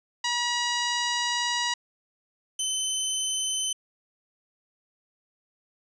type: tone pair in turn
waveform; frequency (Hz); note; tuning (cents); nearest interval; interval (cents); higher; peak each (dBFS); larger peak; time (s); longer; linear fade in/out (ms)
10% pulse; 962 / 3054; B5 / G7; -46 / -46; octave + minor sixth; 2000; second; -16; neither; 0.24-1.74 / 2.59-3.73; first; 5
effects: resampled to 22050 Hz